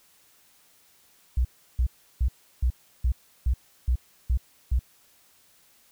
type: tone bursts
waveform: sine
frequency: 61.74 Hz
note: B1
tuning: in tune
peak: -19 dBFS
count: 9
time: 1.37-4.792 s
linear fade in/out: 5 ms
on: 78 ms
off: 340 ms
effects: white hiss -60 dBFS RMS until 5.91 s

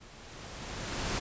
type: noise with level ramp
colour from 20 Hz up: pink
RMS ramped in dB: -53 to -31 dBFS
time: 0-1.2 s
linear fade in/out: 20 ms
effects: resampled to 16000 Hz

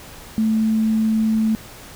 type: tone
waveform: sine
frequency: 220 Hz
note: A3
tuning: in tune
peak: -15 dBFS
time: 0.38-1.55 s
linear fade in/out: 0 ms
effects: pink hiss -40 dBFS RMS until 1.95 s

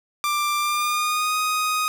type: tone with pitch glide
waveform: sawtooth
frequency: 1183 to 1248.3 Hz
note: D6 to D#6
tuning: +12 to +5 cents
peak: -17 dBFS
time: 0.24-1.88 s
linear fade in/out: 0 ms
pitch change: +93 cents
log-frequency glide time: 0.58-1.37 s
effects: none

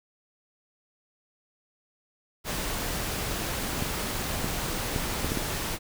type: noise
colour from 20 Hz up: pink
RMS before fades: -31 dBFS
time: 2.44-5.79 s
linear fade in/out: 50 ms
type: clicks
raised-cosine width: 3 ms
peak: -16 dBFS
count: 6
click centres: 3.824 / 4.444 / 4.962 / 5.246 / 5.319 / 5.373 s
effects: none

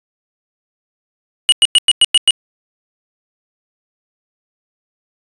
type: tone bursts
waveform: square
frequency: 2910 Hz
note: F#7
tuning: 29 cents flat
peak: -6 dBFS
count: 7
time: 1.49-2.307 s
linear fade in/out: 0 ms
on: 31 ms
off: 100 ms
effects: resampled to 24000 Hz

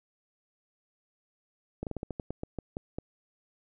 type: slowing click train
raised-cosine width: 2 ms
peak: -21 dBFS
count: 12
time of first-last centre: 1.83-2.985 s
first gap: 38 ms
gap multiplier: 1.19
effects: none

